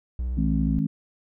triangle tone with vibrato, 61.7 Hz, B1, 1 cent flat, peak -23 dBFS, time 0.19-0.79 s, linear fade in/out 0 ms, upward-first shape sine, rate 17 Hz, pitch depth 59 cents each way
harmonic tone, 53 Hz, G#1, 36 cents sharp, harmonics 3 / 4 / 5, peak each -25 / -26 / -27 dBFS, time 0.37-0.87 s, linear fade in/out 10 ms
effects none

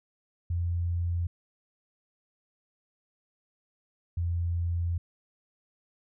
sine tone pair in turn, 86.3 / 85.75 Hz, F2 / F2, -20 / -31 cents, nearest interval unison, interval 11 cents, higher first, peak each -26 dBFS, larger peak neither, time 0.5-1.27 / 4.17-4.98 s, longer second, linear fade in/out 5 ms, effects none

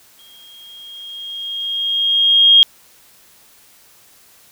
sine tone with exponential growth, 3247 Hz, G#7, 40 cents flat, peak -4 dBFS, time 0.19-2.63 s, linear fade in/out 0 ms, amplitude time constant 530 ms, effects white hiss -49 dBFS RMS until 4.51 s

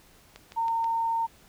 click train, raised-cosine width 0.2 ms, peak -26 dBFS, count 4, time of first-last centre 0.36-0.843 s, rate 6.21 Hz
sine tone, 914 Hz, A#5, 34 cents flat, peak -24 dBFS, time 0.56-1.27 s, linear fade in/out 20 ms
effects pink hiss -57 dBFS RMS until 1.48 s

